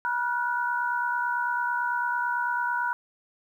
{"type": "tone cluster", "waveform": "sine", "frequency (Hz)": [966, 1419, 1488], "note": ["B5", "F6", "F#6"], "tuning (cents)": [-39, 27, 9], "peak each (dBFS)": [-27, -33, -29], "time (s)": [0.05, 2.93], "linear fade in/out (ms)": 0, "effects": ["10-bit"]}